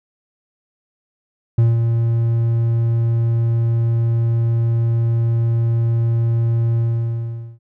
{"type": "tone with ADSR envelope", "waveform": "triangle", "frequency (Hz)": 115.8, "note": "A#2", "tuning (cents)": -11, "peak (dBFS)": -7, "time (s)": [1.58, 7.59], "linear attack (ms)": 5, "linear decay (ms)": 180, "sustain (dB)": -5, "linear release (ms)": 810, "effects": []}